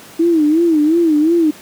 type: tone with vibrato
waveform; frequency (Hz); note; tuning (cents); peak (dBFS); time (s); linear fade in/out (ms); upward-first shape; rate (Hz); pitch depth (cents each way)
sine; 319.2; D#4; +44; -9; 0.19-1.51; 10; sine; 2.8; 130
effects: pink hiss -38 dBFS RMS until 1.61 s + high-pass 150 Hz 12 dB/octave